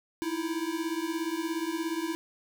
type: beating tone pair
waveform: square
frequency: 318.1 / 335.1 Hz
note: D#4 / E4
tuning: +38 / +29 cents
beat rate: 17 Hz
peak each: -34 / -33 dBFS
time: 0.22-2.15 s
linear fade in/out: 0 ms
effects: none